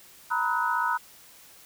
sine chord, B major seventh, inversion third, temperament equal with one note detuned, 932.3 / 987.8 / 1274.3 / 1480 Hz, A#5 / B5 / D#6 / F#6, 0 / 0 / +41 / 0 cents, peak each -29 dBFS, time 0.3-0.98 s, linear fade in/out 20 ms, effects white hiss -52 dBFS RMS until 1.65 s

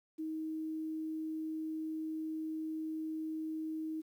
sine tone with quantisation, 315.7 Hz, D#4, 25 cents sharp, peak -36 dBFS, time 0.18-4.02 s, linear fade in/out 20 ms, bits 11, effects none

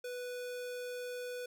square tone, 493.9 Hz, B4, in tune, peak -40 dBFS, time 0.04-1.46 s, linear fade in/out 5 ms, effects none

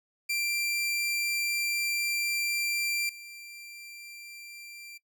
sawtooth tone with level steps, 2362 Hz, D7, 9 cents sharp, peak -24 / -40 dBFS, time 0.29-4.98 s, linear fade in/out 10 ms, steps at 3.09 s, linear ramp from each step 2 ms, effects noise-tail reverb RT60 0.1 s tail -20 dB re dry

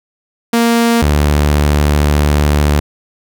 sawtooth tone pair in turn, 233.1 / 73.72 Hz, A#3 / D2, 0 / +7 cents, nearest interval octave + minor sixth, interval 1993 cents, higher first, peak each -5 dBFS, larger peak neither, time 0.53-1.02 / 1.02-2.8 s, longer second, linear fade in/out 5 ms, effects none

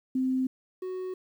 sine / triangle tone pair in turn, 259.5 / 370.4 Hz, C4 / F#4, -14 / +2 cents, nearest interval tritone, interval 616 cents, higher second, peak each -24 / -30 dBFS, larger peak first, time 0.15-0.47 / 0.82-1.14 s, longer neither, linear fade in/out 5 ms, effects 10-bit

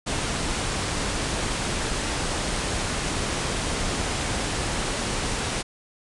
pink low-pass noise, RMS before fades -27 dBFS, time 0.06-5.63 s, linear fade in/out 20 ms, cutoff 10000 Hz, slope 96 dB/octave, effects none

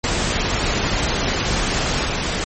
pink noise with level steps, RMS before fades -20 / -22 dBFS, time 0.04-2.44 s, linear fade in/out 0 ms, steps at 2.06 s, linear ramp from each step 2 ms, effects MP3 32 kbps

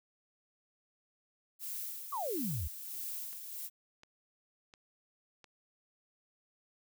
violet noise with tremolo, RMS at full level -40 dBFS, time 1.59-3.7 s, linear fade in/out 50 ms, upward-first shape sine, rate 1.5 Hz, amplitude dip 50%
sine exponential sweep, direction down, 1215 to 65.41 Hz, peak -34 dBFS, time 2.12-2.68 s, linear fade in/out 10 ms
click train, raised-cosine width 0.2 ms, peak -37 dBFS, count 4, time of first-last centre 3.33-5.443 s, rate 1.42 Hz
effects none

